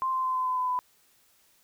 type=tone with pitch steps; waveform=sine; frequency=1046.5 / 1038.7 / 1030.9 / 1023.2 / 1015.5 / 1007.9 / 1000.4 Hz; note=C6 / C6 / C6 / C6 / B5 / B5 / B5; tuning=0 / -13 / -26 / -39 / +48 / +35 / +22 cents; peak=-25 dBFS; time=0.02-0.79 s; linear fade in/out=0 ms; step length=110 ms; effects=white hiss -64 dBFS RMS until 1.63 s